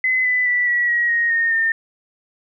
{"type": "tone with pitch steps", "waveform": "sine", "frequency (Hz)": [2031, 1998.4, 1966.4, 1934.8, 1903.8, 1873.2, 1843.2, 1813.6], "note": ["B6", "B6", "B6", "B6", "A#6", "A#6", "A#6", "A#6"], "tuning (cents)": [48, 20, -8, -36, 36, 8, -20, -48], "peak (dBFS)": -15, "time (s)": [0.04, 1.72], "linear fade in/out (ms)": 2, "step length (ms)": 210, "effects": []}